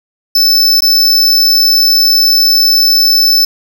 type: tone with dropouts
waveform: square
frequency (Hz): 5274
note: E8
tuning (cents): 0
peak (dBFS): -6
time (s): 0.35-3.45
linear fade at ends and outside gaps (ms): 5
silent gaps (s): 0.806-0.82
effects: none